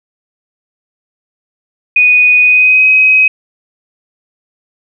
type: tone with pitch glide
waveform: sine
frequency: 2480 to 2531 Hz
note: D#7 to D#7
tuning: -6 to +29 cents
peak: -4 dBFS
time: 1.96-3.28 s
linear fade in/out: 5 ms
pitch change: +35 cents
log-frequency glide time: 2.41-2.87 s
effects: none